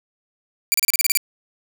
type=tone bursts; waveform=5% pulse; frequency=2349 Hz; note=D7; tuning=in tune; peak=-5 dBFS; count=9; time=0.72-1.173 s; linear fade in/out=0 ms; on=21 ms; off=33 ms; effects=none